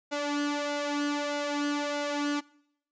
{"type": "tone with flanger", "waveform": "sawtooth", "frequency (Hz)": 290.6, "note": "D4", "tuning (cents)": -18, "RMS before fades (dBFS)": -30, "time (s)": [0.11, 2.41], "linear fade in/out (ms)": 20, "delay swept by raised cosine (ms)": [1.4, 2.8], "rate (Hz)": 1.6, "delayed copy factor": 0.65, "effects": ["noise-tail reverb RT60 0.7 s tail -22 dB re dry", "resampled to 16000 Hz"]}